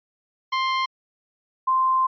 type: tone pair in turn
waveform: sawtooth / sine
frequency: 1051 / 1043.7 Hz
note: C6 / C6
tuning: +7 / -5 cents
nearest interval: unison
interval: 12 cents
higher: first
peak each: -17 dBFS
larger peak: neither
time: 0.52-0.86 / 1.67-2.07 s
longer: second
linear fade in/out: 10 ms
effects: resampled to 11025 Hz